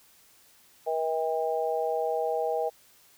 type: harmonic tone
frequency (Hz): 160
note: D#3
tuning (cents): +49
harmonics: 3 / 4 / 5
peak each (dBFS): -29 / -30 / -31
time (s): 0.86-2.7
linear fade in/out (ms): 20
effects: white hiss -59 dBFS RMS until 3.17 s